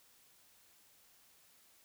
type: silence
effects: white hiss -66 dBFS RMS until 1.84 s